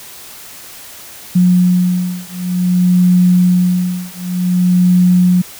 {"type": "beating tone pair", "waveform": "sine", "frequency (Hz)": [179.8, 180.34], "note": ["F#3", "F#3"], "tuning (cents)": [-49, -44], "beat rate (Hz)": 0.54, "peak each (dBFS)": -12, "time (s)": [1.35, 5.42], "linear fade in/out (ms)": 10, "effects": ["white hiss -34 dBFS RMS until 5.59 s"]}